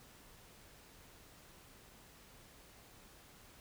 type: silence
effects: pink hiss -60 dBFS RMS until 3.6 s